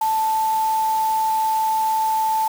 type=tone in noise; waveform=sine; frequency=880 Hz; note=A5; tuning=in tune; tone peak=-17 dBFS; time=0.01-2.48 s; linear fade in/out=5 ms; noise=white; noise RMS=-35 dBFS; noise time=0.01-2.48 s; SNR=+15 dB; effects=none